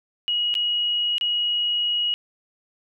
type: tone with dropouts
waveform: sine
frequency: 2900 Hz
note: F#7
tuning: 35 cents flat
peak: -20 dBFS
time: 0.28-2.14 s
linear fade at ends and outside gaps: 0 ms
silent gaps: 0.541-0.552 / 1.182-1.211 s
effects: none